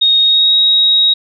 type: tone with pitch glide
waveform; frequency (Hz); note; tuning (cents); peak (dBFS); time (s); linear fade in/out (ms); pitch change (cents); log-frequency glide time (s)
sine; 3729 to 3792; A#7 to A#7; 0 to +29; -7; 0.01-1.14; 10; +29; 0.2-0.55
effects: none